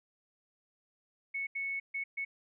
sine tone bursts at uneven times, 2208 Hz, C#7, 7 cents flat, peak -33 dBFS, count 4, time 1.34-1.47 / 1.55-1.8 / 1.94-2.04 / 2.17-2.25 s, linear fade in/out 10 ms, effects none

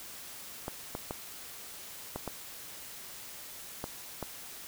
clicks, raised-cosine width 1 ms, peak -21 dBFS, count 7, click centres 0.681 / 0.951 / 1.109 / 2.16 / 2.277 / 3.841 / 4.227 s, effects white hiss -46 dBFS RMS until 4.67 s

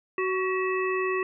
harmonic tone with a mistuned harmonic, 373.5 Hz, F#4, 16 cents sharp, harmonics 1 / 3 / 5 / 7, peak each -26 / -31 / -33 / -34 dBFS, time 0.18-1.23 s, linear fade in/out 2 ms, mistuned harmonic 5, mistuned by +48 cents, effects none

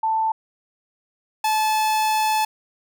sine / 45% pulse tone pair in turn, 885 / 866.3 Hz, A5 / A5, +10 / -27 cents, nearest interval unison, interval 37 cents, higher first, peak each -18 dBFS, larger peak neither, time 0.03-0.32 / 1.44-2.45 s, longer second, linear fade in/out 5 ms, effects none

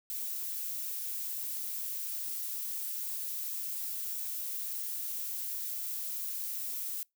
violet noise, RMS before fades -37 dBFS, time 0.1-7.03 s, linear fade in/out 0 ms, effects noise-tail reverb RT60 0.2 s tail -26 dB re dry

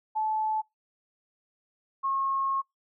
sine tone pair in turn, 868 / 1084.5 Hz, A5 / C#6, -24 / -38 cents, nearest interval major third, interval 386 cents, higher second, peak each -25 dBFS, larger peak neither, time 0.15-0.62 / 2.03-2.62 s, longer second, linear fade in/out 20 ms, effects noise-tail reverb RT60 0.2 s tail -26 dB re dry

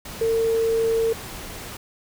sine tone in noise, 453.2 Hz, A#4, 49 cents flat, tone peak -18 dBFS, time 0.21-1.13 s, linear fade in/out 5 ms, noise pink, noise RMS -36 dBFS, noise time 0.05-1.77 s, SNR +15 dB, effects none

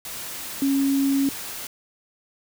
sine tone in noise, 274.9 Hz, C#4, 14 cents flat, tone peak -18 dBFS, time 0.62-1.29 s, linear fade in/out 2 ms, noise white, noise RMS -34 dBFS, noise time 0.05-1.67 s, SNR +13 dB, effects none

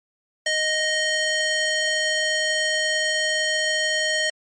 square tone with high-pass filter, 622.3 Hz, D#5, in tune, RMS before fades -22 dBFS, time 0.46-4.3 s, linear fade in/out 5 ms, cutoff 1400 Hz, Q 0.9, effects MP3 32 kbps

